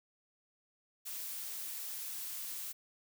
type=noise; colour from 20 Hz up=blue; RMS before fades=-42 dBFS; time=1.05-2.73 s; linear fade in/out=20 ms; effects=none